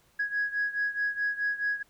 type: beating tone pair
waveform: sine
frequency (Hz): 1661.2 / 1665.9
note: G#6 / G#6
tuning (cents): 0 / +5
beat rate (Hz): 4.7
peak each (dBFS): -28 / -31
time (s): 0.19-1.83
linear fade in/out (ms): 10
effects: tanh soft clip ceiling -21 dBFS + pink hiss -65 dBFS RMS until 1.89 s